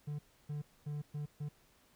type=tone bursts at uneven times; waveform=triangle; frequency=147.6 Hz; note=D3; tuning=9 cents sharp; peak=-35 dBFS; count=5; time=0.07-0.19 / 0.49-0.62 / 0.86-1.02 / 1.14-1.26 / 1.4-1.49 s; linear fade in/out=10 ms; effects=pink hiss -68 dBFS RMS until 1.95 s